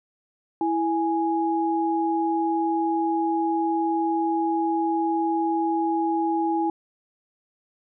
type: tone pair together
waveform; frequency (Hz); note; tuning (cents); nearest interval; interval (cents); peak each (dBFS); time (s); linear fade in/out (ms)
sine; 329.6 / 830.5; E4 / G#5; 0 / 0; octave + major third; 1600; -23 / -24; 0.61-6.7; 2
effects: none